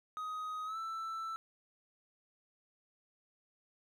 triangle tone with pitch glide, 1255 to 1326.6 Hz, D#6 to E6, +15 to +11 cents, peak -36 dBFS, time 0.17-1.36 s, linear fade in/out 0 ms, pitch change +96 cents, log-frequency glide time 0.65-0.77 s, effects none

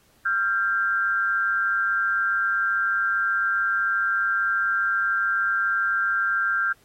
sine tone pair together, 1380.8 / 1588 Hz, F6 / G6, -20 / +22 cents, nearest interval major second, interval 242 cents, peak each -23 dBFS, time 0.25-6.73 s, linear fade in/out 10 ms, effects pink hiss -60 dBFS RMS until 6.84 s + AAC 48 kbps

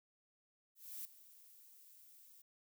violet noise with ADSR envelope, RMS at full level -45 dBFS, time 0.75-2.42 s, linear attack 300 ms, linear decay 3 ms, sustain -17 dB, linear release 6 ms, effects none

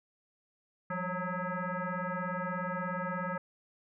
sine tone with frequency modulation, 554.4 Hz, C#5, in tune, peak -32 dBFS, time 0.9-3.38 s, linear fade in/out 5 ms, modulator 364 Hz, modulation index 3.1, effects none

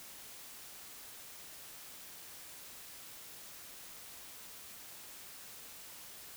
silence, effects white hiss -51 dBFS RMS until 6.36 s

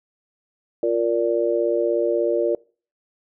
sine chord, Bb major, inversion second, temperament just, 349.6 / 466.2 / 582.7 Hz, F4 / Bb4 / D5, +2 / 0 / -14 cents, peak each -22 dBFS, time 0.83-2.55 s, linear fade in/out 2 ms, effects noise-tail reverb RT60 0.4 s tail -24 dB re dry

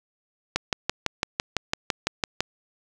click train, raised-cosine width 0.2 ms, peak -5 dBFS, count 12, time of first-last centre 0.56-2.406 s, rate 5.96 Hz, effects none

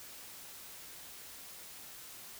silence, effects white hiss -50 dBFS RMS until 2.39 s

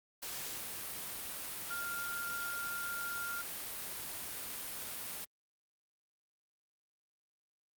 sine tone in noise, 1396.9 Hz, F6, in tune, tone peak -38 dBFS, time 1.7-3.42 s, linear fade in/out 10 ms, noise white, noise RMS -42 dBFS, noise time 0.22-5.25 s, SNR +1 dB, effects Opus 48 kbps

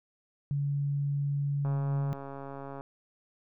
sine tone, 142.1 Hz, C#3, 43 cents sharp, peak -27 dBFS, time 0.51-2.13 s, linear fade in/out 0 ms
click train, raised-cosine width 1 ms, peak -28 dBFS, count 161, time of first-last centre 1.65-2.809 s, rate 138 Hz
effects none

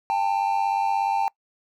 triangle tone pair together, 797.1 / 894 Hz, G5 / A5, +29 / +27 cents, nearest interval major second, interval 198 cents, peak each -21 / -22 dBFS, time 0.1-1.28 s, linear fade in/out 0 ms, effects noise-tail reverb RT60 0.1 s tail -24 dB re dry

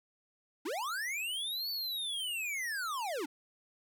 square linear two-way sweep, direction up then down, 261.6 to 4531 to 261.6 Hz, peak -35 dBFS, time 0.65-3.26 s, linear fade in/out 10 ms, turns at 1.7 s, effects none

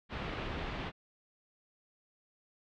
pink low-pass noise, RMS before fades -39 dBFS, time 0.09-0.92 s, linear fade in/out 50 ms, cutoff 3400 Hz, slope 24 dB/octave, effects none

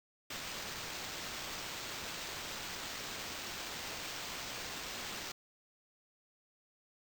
blue noise with sample-and-hold, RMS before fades -43 dBFS, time 0.3-5.32 s, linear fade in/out 5 ms, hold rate 11025 Hz, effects none

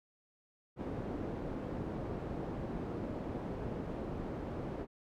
white low-pass noise, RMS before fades -40 dBFS, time 0.76-4.87 s, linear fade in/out 50 ms, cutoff 410 Hz, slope 12 dB/octave, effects none

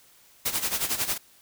white noise with tremolo, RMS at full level -25 dBFS, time 0.45-1.18 s, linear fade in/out 10 ms, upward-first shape sine, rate 11 Hz, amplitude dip 75%, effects white hiss -57 dBFS RMS until 1.41 s

